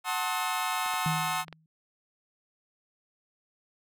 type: chord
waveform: sawtooth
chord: F# diminished seventh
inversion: none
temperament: just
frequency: 740 / 888 / 1065.6 / 1278.7 Hz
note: F#5 / A5 / C6 / Eb6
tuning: 0 / +16 / +31 / +47 cents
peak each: -30 dBFS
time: 0.04-1.45 s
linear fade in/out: 50 ms
type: clicks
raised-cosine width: 0.3 ms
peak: -26 dBFS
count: 4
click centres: 0.862 / 0.939 / 1.482 / 1.527 s
type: tone with exponential decay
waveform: sine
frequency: 159.1 Hz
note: D#3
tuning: 39 cents sharp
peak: -25 dBFS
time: 1.06-1.66 s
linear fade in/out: 2 ms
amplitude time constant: 130 ms
effects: none